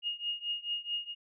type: tone with tremolo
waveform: sine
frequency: 2855 Hz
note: F7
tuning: 37 cents sharp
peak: -29 dBFS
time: 0.02-1.15 s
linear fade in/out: 50 ms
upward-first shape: triangle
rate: 4.6 Hz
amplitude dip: 95%
effects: none